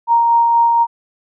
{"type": "tone with tremolo", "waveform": "sine", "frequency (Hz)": 933, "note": "A#5", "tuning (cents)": 1, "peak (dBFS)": -8, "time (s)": [0.07, 0.87], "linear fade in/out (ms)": 50, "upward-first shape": "sine", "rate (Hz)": 4.2, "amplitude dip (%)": 25, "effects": []}